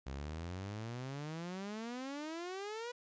sawtooth exponential sweep, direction up, 64.6 to 494 Hz, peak -37 dBFS, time 0.06-2.92 s, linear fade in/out 10 ms, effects resampled to 16000 Hz + 13-bit

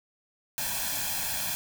white noise with comb filter, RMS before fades -31 dBFS, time 0.58-1.55 s, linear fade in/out 0 ms, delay 1.2 ms, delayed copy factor +0.8, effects none

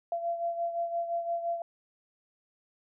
sine beating tone pair, 681 / 686.8 Hz, F5 / F5, -44 / -29 cents, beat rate 5.8 Hz, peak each -30 / -37 dBFS, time 0.12-1.62 s, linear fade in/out 2 ms, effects none

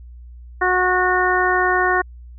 harmonic tone, 365.7 Hz, F#4, 20 cents flat, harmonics 1 / 2 / 3 / 4 / 5, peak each -21 / -21 / -21 / -21 / -21 dBFS, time 0.61-2.02 s, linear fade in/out 10 ms, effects added 60 Hz sine -36 dBFS peak until 2.38 s

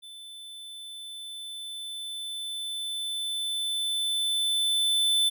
square tone with level ramp, 3520 Hz, A7, in tune, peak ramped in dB -43 to -21 dBFS, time 0.02-5.3 s, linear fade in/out 20 ms, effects none

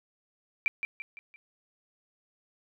sine tone with echo, 2349 Hz, D7, in tune, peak -22 dBFS, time 0.66-0.68 s, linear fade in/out 0 ms, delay 170 ms, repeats 4, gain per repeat -7 dB, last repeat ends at 1.36 s, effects none

